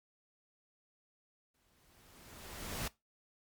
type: noise with exponential growth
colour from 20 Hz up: pink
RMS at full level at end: -37 dBFS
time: 1.54-2.88 s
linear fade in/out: 5 ms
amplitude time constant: 290 ms
effects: noise-tail reverb RT60 0.2 s tail -20 dB re dry + MP3 96 kbps